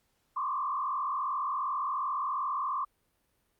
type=tone with frequency modulation; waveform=sine; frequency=1108.7 Hz; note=C#6; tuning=in tune; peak=-29 dBFS; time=0.36-2.85 s; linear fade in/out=10 ms; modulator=42.7 Hz; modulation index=2; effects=pink hiss -74 dBFS RMS until 3.59 s + Opus 48 kbps